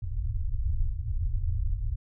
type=low-pass noise; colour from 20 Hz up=pink; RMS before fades=-28 dBFS; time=0.02-1.96 s; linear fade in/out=10 ms; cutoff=110 Hz; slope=96 dB/octave; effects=none